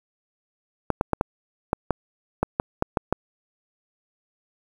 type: clicks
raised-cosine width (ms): 1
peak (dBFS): -6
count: 11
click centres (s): 0.903 / 1.011 / 1.133 / 1.211 / 1.731 / 1.907 / 2.43 / 2.599 / 2.824 / 2.972 / 3.126
effects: 7-bit